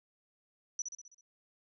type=tone with echo; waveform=sine; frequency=5920 Hz; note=F#8; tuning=in tune; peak=-32 dBFS; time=0.79-0.82 s; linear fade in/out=2 ms; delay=65 ms; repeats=6; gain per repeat=-5 dB; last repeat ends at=1.21 s; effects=none